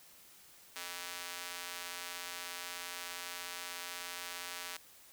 square tone with high-pass filter, 88.4 Hz, F2, 22 cents sharp, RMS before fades -44 dBFS, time 0.76-4.77 s, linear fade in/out 0 ms, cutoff 1500 Hz, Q 0.53, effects white hiss -59 dBFS RMS until 5.12 s

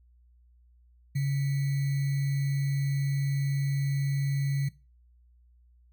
sine tone with sample-and-hold, 139 Hz, C#3, 5 cents sharp, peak -24 dBFS, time 1.15-4.69 s, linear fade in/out 10 ms, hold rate 2100 Hz, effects noise-tail reverb RT60 0.3 s tail -19 dB re dry + added 60 Hz sine -57 dBFS peak until 5.92 s

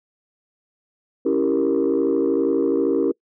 sine chord, C# diminished seventh, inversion none, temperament equal, 277.2 / 329.6 / 392 / 466.2 Hz, C#4 / E4 / G4 / Bb4, 0 / 0 / 0 / 0 cents, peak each -21 dBFS, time 1.25-3.12 s, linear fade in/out 10 ms, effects noise-tail reverb RT60 0.1 s tail -24 dB re dry + tanh soft clip ceiling -11 dBFS

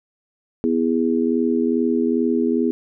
sine chord, E major, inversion second, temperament just, 247.2 / 329.6 / 412 Hz, B3 / E4 / G#4, +2 / 0 / -14 cents, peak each -19 / -22 / -22 dBFS, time 0.64-2.71 s, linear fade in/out 0 ms, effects none

